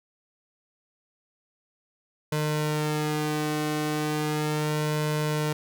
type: tone with flanger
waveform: sawtooth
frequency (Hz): 151.9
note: D#3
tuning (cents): -41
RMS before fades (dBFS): -27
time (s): 2.32-5.53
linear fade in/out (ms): 5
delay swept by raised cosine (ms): 2 to 2.7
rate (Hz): 0.36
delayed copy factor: +0.8
effects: none